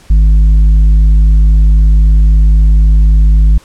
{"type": "tone with tanh clipping", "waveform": "triangle", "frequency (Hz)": 51.9, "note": "G#1", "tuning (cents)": 0, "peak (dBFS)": -4, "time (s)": [0.1, 3.58], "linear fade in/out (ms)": 5, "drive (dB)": 10, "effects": ["pink hiss -42 dBFS RMS until 3.64 s", "low-pass 10000 Hz 12 dB/octave"]}